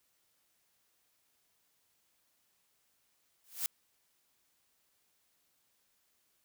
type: noise with exponential growth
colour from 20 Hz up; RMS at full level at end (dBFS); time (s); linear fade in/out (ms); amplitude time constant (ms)
blue; -30; 3.44-3.66; 0; 46
effects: white hiss -75 dBFS RMS until 6.44 s